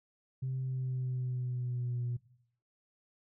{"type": "tone with pitch glide", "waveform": "sine", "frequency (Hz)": [130.81, 121.35], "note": ["C3", "B2"], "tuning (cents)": [0, -30], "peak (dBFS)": -31, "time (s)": [0.42, 2.17], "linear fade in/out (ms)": 10, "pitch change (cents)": -130, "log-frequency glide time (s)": [0.58, 2.04], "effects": ["noise-tail reverb RT60 0.7 s tail -19 dB re dry", "tanh soft clip ceiling -29 dBFS"]}